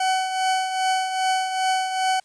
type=tone with tremolo; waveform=40% pulse; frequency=753 Hz; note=F#5; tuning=30 cents sharp; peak=-17 dBFS; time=0-2.2 s; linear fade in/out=5 ms; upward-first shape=triangle; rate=2.5 Hz; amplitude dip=60%; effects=white hiss -60 dBFS RMS until 2.24 s + resampled to 22050 Hz